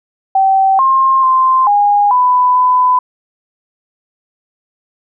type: tone with pitch steps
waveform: sine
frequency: 772 / 1063 / 1043 / 819 / 997 / 1003 Hz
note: G5 / C6 / C6 / G#5 / B5 / B5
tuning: -27 / +27 / -6 / -24 / +16 / +26 cents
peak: -7 dBFS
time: 0.35-2.99 s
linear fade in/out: 5 ms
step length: 440 ms
effects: none